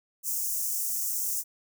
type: high-pass noise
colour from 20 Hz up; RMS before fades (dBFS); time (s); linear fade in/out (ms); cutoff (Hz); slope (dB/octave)
white; -30; 0.23-1.44; 50; 5800; 48
effects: none